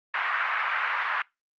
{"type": "band-pass noise", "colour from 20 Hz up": "pink", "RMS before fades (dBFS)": -27, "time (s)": [0.14, 1.22], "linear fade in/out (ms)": 2, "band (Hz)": [1100, 2100], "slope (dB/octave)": 24, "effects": ["noise-tail reverb RT60 0.2 s tail -22 dB re dry", "Opus 32 kbps"]}